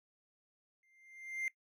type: tone with exponential growth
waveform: triangle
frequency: 2097 Hz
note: C7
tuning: 3 cents sharp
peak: -31 dBFS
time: 0.83-1.48 s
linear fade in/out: 1 ms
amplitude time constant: 140 ms
effects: noise-tail reverb RT60 0.1 s tail -18 dB re dry